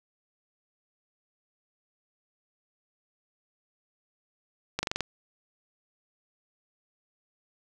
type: slowing click train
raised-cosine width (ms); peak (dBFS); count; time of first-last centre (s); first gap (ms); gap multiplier
0.2; -11; 6; 4.79-5.007; 40; 1.04
effects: none